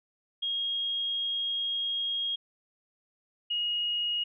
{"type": "tone pair in turn", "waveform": "sine", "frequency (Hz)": [3264, 2879], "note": ["G#7", "F#7"], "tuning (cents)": [-31, -48], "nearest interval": "major second", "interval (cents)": 217, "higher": "first", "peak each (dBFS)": [-28, -27], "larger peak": "second", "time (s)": [[0.42, 2.36], [3.5, 4.24]], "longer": "first", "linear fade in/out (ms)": 10, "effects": []}